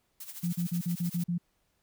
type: noise with tremolo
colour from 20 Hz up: blue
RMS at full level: -41 dBFS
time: 0.2-1.24 s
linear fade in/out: 5 ms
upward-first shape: sine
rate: 13 Hz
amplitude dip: 70%
type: tone bursts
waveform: sine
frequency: 173.3 Hz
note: F3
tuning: 13 cents flat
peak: -27 dBFS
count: 7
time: 0.43-1.382 s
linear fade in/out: 10 ms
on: 100 ms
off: 42 ms
effects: pink hiss -74 dBFS RMS until 1.82 s